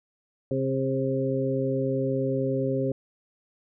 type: harmonic tone with a mistuned harmonic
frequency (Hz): 133.1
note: C3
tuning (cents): +30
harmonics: 1 / 2 / 3 / 4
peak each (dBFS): -29 / -29 / -29 / -29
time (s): 0.51-2.92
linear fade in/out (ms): 2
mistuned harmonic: 3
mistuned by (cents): +16
effects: none